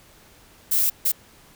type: noise bursts at uneven times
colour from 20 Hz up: violet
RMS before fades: -20 dBFS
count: 2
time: 0.71-0.9 / 1.05-1.12 s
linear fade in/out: 10 ms
effects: pink hiss -52 dBFS RMS until 1.55 s